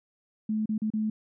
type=tone with dropouts; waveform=sine; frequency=216.1 Hz; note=A3; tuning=31 cents flat; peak=-25 dBFS; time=0.49-1.1 s; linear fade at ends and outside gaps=5 ms; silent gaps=0.658-0.691 / 0.78-0.818 / 0.903-0.936 s; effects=none